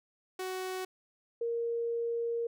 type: tone pair in turn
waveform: sawtooth / sine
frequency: 372.9 / 466.8 Hz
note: F#4 / A#4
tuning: +14 / +2 cents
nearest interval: major third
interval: 388 cents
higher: second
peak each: -31 / -30 dBFS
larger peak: second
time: 0.39-0.85 / 1.41-2.47 s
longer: second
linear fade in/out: 5 ms
effects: none